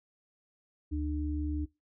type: tone pair together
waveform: sine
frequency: 74.37 / 300 Hz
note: D2 / D4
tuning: +22 / +37 cents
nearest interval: 2 octaves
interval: 2415 cents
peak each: -32 / -34 dBFS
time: 0.91-1.66 s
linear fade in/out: 20 ms
effects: noise-tail reverb RT60 0.2 s tail -20 dB re dry